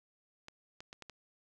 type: clicks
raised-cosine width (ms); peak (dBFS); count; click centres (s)
0.2; -30; 5; 0.484 / 0.805 / 0.929 / 1.023 / 1.097
effects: none